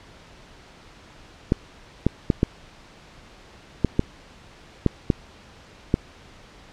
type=clicks; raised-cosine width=3 ms; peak=-4 dBFS; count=9; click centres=1.521 / 2.066 / 2.302 / 2.431 / 3.847 / 3.994 / 4.863 / 5.102 / 5.941 s; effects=pink hiss -48 dBFS RMS until 6.72 s + low-pass 5000 Hz 12 dB/octave